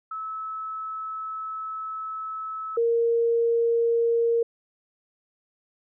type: tone pair in turn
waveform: sine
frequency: 1300 / 465 Hz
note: E6 / A#4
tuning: -24 / -4 cents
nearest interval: octave + tritone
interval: 1780 cents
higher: first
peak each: -30 / -19 dBFS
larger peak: second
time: 0.11-2.77 / 2.77-4.43 s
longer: first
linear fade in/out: 5 ms
effects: none